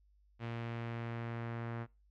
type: tone with low-pass filter sweep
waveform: sawtooth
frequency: 116.54 Hz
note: A#2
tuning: in tune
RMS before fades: -41 dBFS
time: 0.39-1.87 s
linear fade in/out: 50 ms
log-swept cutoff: 2700 to 1700 Hz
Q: 1.4
effects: noise-tail reverb RT60 0.3 s tail -25 dB re dry + added 50 Hz sine -65 dBFS peak until 2.1 s